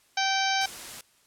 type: harmonic tone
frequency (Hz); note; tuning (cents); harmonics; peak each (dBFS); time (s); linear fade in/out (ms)
776; G5; -18; 1 / 2 / 3 / 4 / 5 / 6 / 7 / 8; -27 / -30 / -32 / -33 / -34 / -35 / -35 / -36; 0.17-0.66; 5
type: noise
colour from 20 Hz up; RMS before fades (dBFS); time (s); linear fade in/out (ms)
white; -40; 0.61-1.01; 2
effects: white hiss -63 dBFS RMS until 1.26 s + low-pass 11000 Hz 12 dB/octave